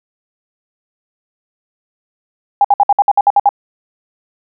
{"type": "tone bursts", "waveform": "sine", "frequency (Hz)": 810, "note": "G#5", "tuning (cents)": -43, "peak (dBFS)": -5, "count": 10, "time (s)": [2.61, 3.491], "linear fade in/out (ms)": 2, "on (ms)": 35, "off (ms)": 59, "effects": []}